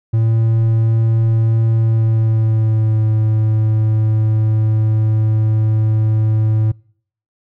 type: tone with pitch glide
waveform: triangle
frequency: 112.7 to 109.11 Hz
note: A2 to A2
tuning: +42 to -14 cents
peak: -9 dBFS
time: 0.13-6.72 s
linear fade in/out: 10 ms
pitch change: -56 cents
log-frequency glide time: 1.74-3.04 s
effects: noise-tail reverb RT60 0.6 s tail -26 dB re dry